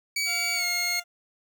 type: tone with pitch glide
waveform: 20% pulse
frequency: 2277 to 2155 Hz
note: C#7 to C#7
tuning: +46 to -49 cents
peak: -20 dBFS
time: 0.16-1 s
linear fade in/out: 5 ms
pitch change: -95 cents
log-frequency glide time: 0.54-0.65 s
type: tone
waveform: 15% pulse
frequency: 698.5 Hz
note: F5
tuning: in tune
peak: -29 dBFS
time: 0.25-1.04 s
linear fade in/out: 50 ms
effects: none

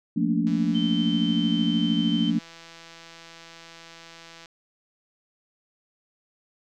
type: chord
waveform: sine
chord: Bb major seventh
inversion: second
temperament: equal with one note detuned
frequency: 174.61 / 220 / 233.1 / 288.8 Hz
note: F3 / A3 / Bb3 / D4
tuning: 0 / 0 / 0 / -29 cents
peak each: -26 dBFS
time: 0.16-2.39 s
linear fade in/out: 10 ms
type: click train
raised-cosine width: 0.2 ms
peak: -28 dBFS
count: 663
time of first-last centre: 0.47-4.458 s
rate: 166 Hz
type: tone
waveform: sine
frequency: 3091 Hz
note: G7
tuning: 25 cents flat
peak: -30 dBFS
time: 0.74-2.31 s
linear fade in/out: 20 ms
effects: none

